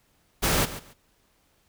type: noise with echo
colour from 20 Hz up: pink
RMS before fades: -23 dBFS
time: 0.42-0.66 s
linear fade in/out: 20 ms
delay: 140 ms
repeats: 2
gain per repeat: -14 dB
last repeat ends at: 0.94 s
effects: pink hiss -66 dBFS RMS until 1.68 s